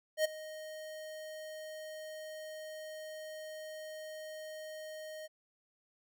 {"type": "tone with ADSR envelope", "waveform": "square", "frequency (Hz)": 622.3, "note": "D#5", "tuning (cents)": 0, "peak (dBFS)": -26, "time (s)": [0.17, 5.28], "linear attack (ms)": 77, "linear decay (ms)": 13, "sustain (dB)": -18, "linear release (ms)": 26, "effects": []}